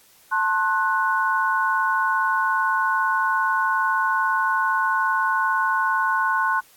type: chord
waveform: sine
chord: F# diminished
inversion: first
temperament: just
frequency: 888 / 1065.6 / 1480 Hz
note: A5 / C6 / F#6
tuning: +16 / +31 / 0 cents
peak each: -25 / -22 / -22 dBFS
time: 0.31-6.61 s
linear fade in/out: 20 ms
effects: white hiss -54 dBFS RMS until 6.76 s + AAC 64 kbps